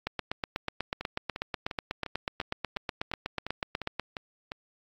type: two click trains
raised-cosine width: 0.3 ms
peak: -14 / -19 dBFS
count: 33 / 11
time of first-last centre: 0.07-3.996 / 1.01-4.519 s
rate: 8.15 / 2.85 Hz
effects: AAC 48 kbps